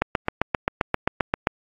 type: click train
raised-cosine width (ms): 0.5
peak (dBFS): -4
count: 12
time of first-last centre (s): 0.02-1.471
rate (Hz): 7.58
effects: AAC 48 kbps